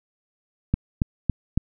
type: click train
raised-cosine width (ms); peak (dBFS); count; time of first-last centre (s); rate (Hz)
5; -7; 4; 0.74-1.576; 3.59
effects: none